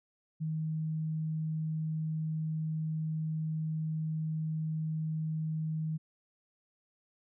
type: tone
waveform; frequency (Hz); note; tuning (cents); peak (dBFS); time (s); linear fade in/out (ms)
sine; 157.5; D#3; +21; -31; 0.4-5.98; 20
effects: none